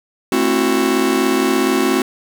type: chord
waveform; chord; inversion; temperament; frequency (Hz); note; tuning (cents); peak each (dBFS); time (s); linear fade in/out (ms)
45% pulse; F# half-diminished seventh; first; just; 222 / 266.4 / 333 / 370; A3 / C4 / E4 / F#4; +16 / +31 / +18 / 0; -22 / -18 / -21 / -18; 0.32-2.02; 2
effects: 8-bit